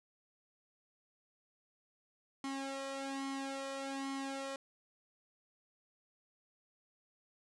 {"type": "tone with flanger", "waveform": "sawtooth", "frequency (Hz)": 272.1, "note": "C#4", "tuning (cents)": -32, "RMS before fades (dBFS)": -41, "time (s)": [2.44, 4.56], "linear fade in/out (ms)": 2, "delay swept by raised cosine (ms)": [0.95, 1.64], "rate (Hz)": 1.2, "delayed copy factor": 0.8, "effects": ["resampled to 22050 Hz"]}